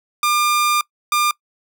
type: tone bursts at uneven times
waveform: sawtooth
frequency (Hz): 1200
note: D6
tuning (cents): +37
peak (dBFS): -11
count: 2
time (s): 0.23-0.81 / 1.12-1.31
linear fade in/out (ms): 2
effects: noise-tail reverb RT60 0.1 s tail -23 dB re dry